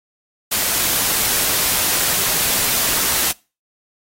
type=noise; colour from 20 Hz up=white; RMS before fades=-18 dBFS; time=0.51-3.32 s; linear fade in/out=10 ms; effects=noise-tail reverb RT60 0.3 s tail -23 dB re dry + AAC 48 kbps